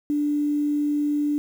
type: tone with quantisation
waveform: sine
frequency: 293.7 Hz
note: D4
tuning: in tune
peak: -20 dBFS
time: 0.1-1.38 s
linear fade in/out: 0 ms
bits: 8
effects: none